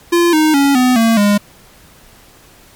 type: tone with pitch steps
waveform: square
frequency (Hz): 344.3 / 310.3 / 279.7 / 252 / 227.2 / 204.7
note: F4 / D#4 / C#4 / B3 / A#3 / G#3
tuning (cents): -25 / -5 / +16 / +35 / -44 / -25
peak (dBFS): -9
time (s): 0.12-1.38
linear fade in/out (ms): 10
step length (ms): 210
effects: pink hiss -44 dBFS RMS until 2.75 s + MP3 96 kbps